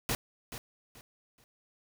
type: noise with echo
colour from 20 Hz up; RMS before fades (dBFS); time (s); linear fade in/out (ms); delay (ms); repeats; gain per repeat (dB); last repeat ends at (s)
pink; -31; 0.09-0.15; 0; 430; 3; -11; 1.44
effects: none